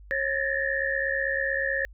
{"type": "tone cluster", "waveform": "sine", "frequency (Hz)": [543, 1709, 1778, 1854], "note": ["C#5", "G#6", "A6", "A#6"], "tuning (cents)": [-36, 49, 18, -10], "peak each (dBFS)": -30, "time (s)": [0.11, 1.85], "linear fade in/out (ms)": 0, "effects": ["added 50 Hz sine -45 dBFS peak until 1.93 s"]}